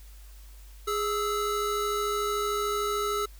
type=tone pair together; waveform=square; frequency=413.2 / 1313 Hz; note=G#4 / E6; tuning=-9 / -7 cents; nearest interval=octave + minor sixth; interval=2002 cents; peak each=-30 / -30 dBFS; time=0.87-3.26 s; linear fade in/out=10 ms; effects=added 50 Hz sine -45 dBFS peak until 3.39 s + white hiss -57 dBFS RMS until 3.39 s